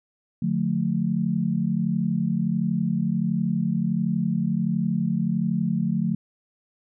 sine chord, D minor, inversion none, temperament equal with one note detuned, 146.83 / 178.59 / 220 Hz, D3 / F3 / A3, 0 / +39 / 0 cents, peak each -28 / -24 / -25 dBFS, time 0.42-6.15 s, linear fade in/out 5 ms, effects none

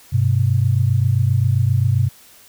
sine tone pair together, 99.22 / 126.8 Hz, G2 / B2, +21 / +46 cents, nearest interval major third, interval 425 cents, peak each -16 dBFS, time 0.12-2.09 s, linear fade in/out 20 ms, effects white hiss -47 dBFS RMS until 2.48 s

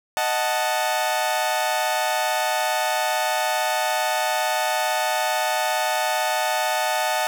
sawtooth chord, D# diminished, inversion none, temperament equal, 622.3 / 740 / 880 Hz, D#5 / F#5 / A5, 0 / 0 / 0 cents, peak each -22 / -21 / -21 dBFS, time 0.17-7.27 s, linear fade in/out 0 ms, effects none

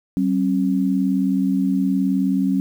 sine tone pair together, 190.92 / 270 Hz, G3 / C#4, -45 / -45 cents, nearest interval tritone, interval 600 cents, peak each -19 dBFS, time 0.17-2.6 s, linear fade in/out 0 ms, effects 8-bit

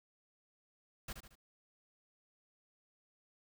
pink noise with echo, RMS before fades -43 dBFS, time 1.08-1.13 s, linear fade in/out 5 ms, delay 75 ms, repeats 3, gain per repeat -7 dB, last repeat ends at 1.355 s, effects none

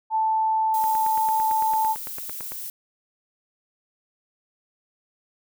sine tone, 880 Hz, A5, in tune, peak -19 dBFS, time 0.1-1.96 s, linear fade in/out 50 ms
violet noise, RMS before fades -34 dBFS, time 0.74-2.7 s, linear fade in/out 2 ms
click train, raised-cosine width 0.5 ms, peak -22 dBFS, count 16, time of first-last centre 0.84-2.52 s, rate 8.93 Hz
effects none

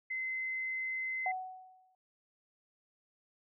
sine tone, 2056 Hz, C7, 31 cents flat, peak -34 dBFS, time 0.1-1.32 s, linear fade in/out 10 ms
sine tone with exponential decay, 746 Hz, F#5, 14 cents sharp, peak -30 dBFS, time 1.26-1.95 s, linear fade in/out 2 ms, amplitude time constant 150 ms
effects none

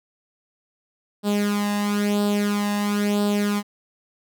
sawtooth tone with flanger, 205.5 Hz, G#3, 18 cents flat, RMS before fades -22 dBFS, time 1.23-3.63 s, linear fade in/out 50 ms, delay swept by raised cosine 0.23 to 1.11 ms, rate 1 Hz, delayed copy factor +0.7, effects none

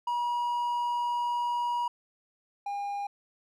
triangle tone pair in turn, 961 / 808.1 Hz, B5 / G#5, -48 / -48 cents, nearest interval minor third, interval 300 cents, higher first, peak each -25 / -29 dBFS, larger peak first, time 0.07-1.88 / 2.66-3.07 s, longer first, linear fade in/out 5 ms, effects none

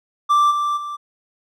triangle tone with level steps, 1174.7 Hz, D6, in tune, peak -10 / -16 / -24 dBFS, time 0.29-0.97 s, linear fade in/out 20 ms, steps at 0.5 / 0.76 s, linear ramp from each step 20 ms, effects none

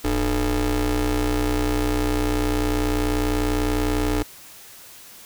30% pulse ring-modulated tone, 131.4 Hz, C3, 8 cents sharp, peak -14 dBFS, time 0.04-4.23 s, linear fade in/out 10 ms, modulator 167 Hz, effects white hiss -44 dBFS RMS until 5.25 s

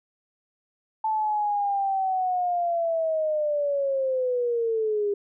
sine linear sweep, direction down, 880 to 402 Hz, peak -22 dBFS, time 1.04-5.14 s, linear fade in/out 5 ms, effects none

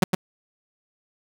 sawtooth tone with echo, 185 Hz, F#3, in tune, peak -9 dBFS, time 0.02-0.04 s, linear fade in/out 5 ms, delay 110 ms, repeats 1, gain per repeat -5 dB, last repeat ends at 0.15 s, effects none

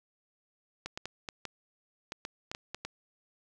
clicks, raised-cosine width 0.2 ms, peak -20 dBFS, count 11, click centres 0.86 / 0.975 / 1.056 / 1.288 / 1.453 / 2.121 / 2.251 / 2.515 / 2.549 / 2.746 / 2.85 s, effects none

